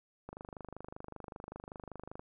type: click train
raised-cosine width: 1 ms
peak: -30 dBFS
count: 49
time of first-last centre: 0.29-2.195 s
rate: 25.2 Hz
effects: none